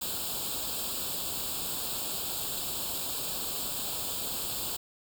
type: noise with comb filter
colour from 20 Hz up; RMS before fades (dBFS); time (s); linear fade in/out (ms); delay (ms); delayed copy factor
white; -34; 0.01-4.77; 10; 0.25; +0.85
effects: none